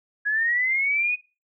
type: linear sweep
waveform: sine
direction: up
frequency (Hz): 1661.2 to 2500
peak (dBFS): -20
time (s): 0.25-1.16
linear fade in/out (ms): 20
effects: noise-tail reverb RT60 0.3 s tail -21 dB re dry

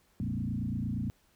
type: tone with frequency modulation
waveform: sine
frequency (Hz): 164.81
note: E3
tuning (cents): 0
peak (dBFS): -30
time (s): 0.2-1.1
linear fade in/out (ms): 0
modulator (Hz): 28.6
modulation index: 3
effects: pink hiss -68 dBFS RMS until 1.35 s

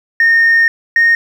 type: tone pair in turn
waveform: sine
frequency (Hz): 1835 / 1849.9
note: A#6 / A#6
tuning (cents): -28 / -14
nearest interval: unison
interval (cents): 14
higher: second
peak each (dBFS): -5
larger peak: neither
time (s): 0.2-0.68 / 0.96-1.15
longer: first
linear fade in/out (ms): 2
effects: tanh soft clip ceiling -4 dBFS + 7-bit

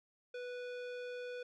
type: tone with low-pass filter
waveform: square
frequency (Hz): 493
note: B4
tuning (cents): -3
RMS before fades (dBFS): -44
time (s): 0.34-1.43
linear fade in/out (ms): 5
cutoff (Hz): 3400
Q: 0.93
effects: none

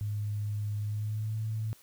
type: tone with pitch glide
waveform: sine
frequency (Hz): 104.3 to 109.8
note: G#2 to A2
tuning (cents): +8 to -3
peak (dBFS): -30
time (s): 0.01-1.73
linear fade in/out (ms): 0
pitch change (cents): +89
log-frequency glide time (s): 0.84-1.38
effects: white hiss -59 dBFS RMS until 1.82 s

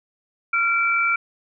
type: tone pair together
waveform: sine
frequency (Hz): 1379 / 2324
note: F6 / D7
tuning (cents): -22 / -19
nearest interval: major sixth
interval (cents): 903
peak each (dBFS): -20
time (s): 0.53-1.16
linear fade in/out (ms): 5
effects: none

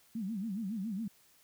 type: tone with vibrato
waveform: sine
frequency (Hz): 207.7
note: G#3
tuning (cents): 0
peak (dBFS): -34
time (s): 0.15-1.08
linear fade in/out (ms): 5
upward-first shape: sine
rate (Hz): 7.2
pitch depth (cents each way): 200
effects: white hiss -65 dBFS RMS until 1.43 s

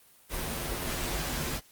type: noise with comb filter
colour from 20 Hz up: pink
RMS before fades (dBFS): -33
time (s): 0.29-1.61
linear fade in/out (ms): 50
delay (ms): 10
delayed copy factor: -0.65
effects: white hiss -59 dBFS RMS until 1.71 s + Opus 32 kbps

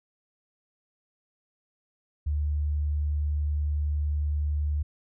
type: tone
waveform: sine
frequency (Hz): 74.1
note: D2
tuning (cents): +16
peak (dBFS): -24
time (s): 2.26-4.83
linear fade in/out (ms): 10
effects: none

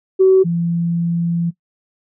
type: tone pair in turn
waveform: sine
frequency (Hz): 378.7 / 169.91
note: F#4 / F3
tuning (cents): +40 / -47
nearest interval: octave + major second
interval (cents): 1387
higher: first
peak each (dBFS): -6 / -15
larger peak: first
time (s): 0.19-0.44 / 0.44-1.51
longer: second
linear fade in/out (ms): 20
effects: noise-tail reverb RT60 0.1 s tail -19 dB re dry + tanh soft clip ceiling -2 dBFS

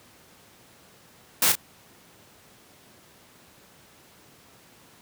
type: noise with echo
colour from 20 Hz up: white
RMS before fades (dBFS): -20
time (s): 1.42-1.52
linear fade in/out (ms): 2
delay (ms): 34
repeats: 1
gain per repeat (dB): -8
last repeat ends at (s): 1.554
effects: pink hiss -54 dBFS RMS until 5.01 s + high-pass 100 Hz 12 dB/octave

